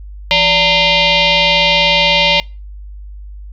sine tone with frequency modulation, 170 Hz, F3, 46 cents flat, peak -8 dBFS, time 0.31-2.4 s, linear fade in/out 0 ms, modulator 747 Hz, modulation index 5.1, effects noise-tail reverb RT60 0.3 s tail -25 dB re dry + added 50 Hz sine -28 dBFS peak until 3.52 s

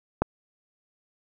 click, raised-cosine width 1 ms, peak -7 dBFS, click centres 0.22 s, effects none

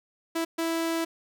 sawtooth tone bursts at uneven times, 329.6 Hz, E4, in tune, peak -22 dBFS, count 2, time 0.35-0.45 / 0.58-1.05 s, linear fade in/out 10 ms, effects none

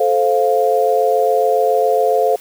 sine chord, F major, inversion first, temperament just, 436.5 / 523.8 / 698.5 Hz, A4 / C5 / F5, -14 / +2 / 0 cents, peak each -16 dBFS, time 0-2.36 s, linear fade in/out 5 ms, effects white hiss -41 dBFS RMS until 2.4 s + high-pass 100 Hz 12 dB/octave

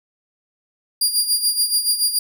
20% pulse tone with tremolo, 4808 Hz, D8, 40 cents sharp, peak -8 dBFS, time 1.01-2.19 s, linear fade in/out 5 ms, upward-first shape sine, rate 7 Hz, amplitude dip 70%, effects none

